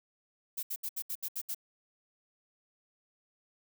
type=noise bursts; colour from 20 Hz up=violet; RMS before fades=-36 dBFS; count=8; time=0.57-1.547 s; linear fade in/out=10 ms; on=60 ms; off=71 ms; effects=none